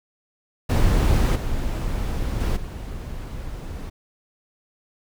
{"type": "noise with level steps", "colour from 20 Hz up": "brown", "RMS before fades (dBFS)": [-17, -25, -21, -32], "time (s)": [0.69, 3.9], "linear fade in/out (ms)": 10, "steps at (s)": [1.35, 2.4, 2.56], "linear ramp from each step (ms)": 10, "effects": []}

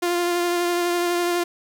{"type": "tone with vibrato", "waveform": "sawtooth", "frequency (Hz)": 349.2, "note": "F4", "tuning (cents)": 0, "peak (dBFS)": -16, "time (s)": [0.02, 1.44], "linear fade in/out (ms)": 10, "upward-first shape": "triangle", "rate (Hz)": 12, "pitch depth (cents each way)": 19, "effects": ["9-bit"]}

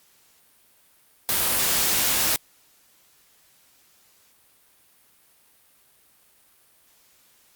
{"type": "noise", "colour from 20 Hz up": "white", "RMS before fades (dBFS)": -22, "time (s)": [1.29, 2.36], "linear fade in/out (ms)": 0, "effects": ["white hiss -59 dBFS RMS until 7.55 s", "Opus 48 kbps"]}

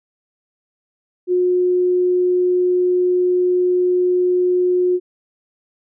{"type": "tone", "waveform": "sine", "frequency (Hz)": 361, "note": "F#4", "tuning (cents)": -43, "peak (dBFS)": -13, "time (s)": [1.27, 5], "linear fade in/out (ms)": 50, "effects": []}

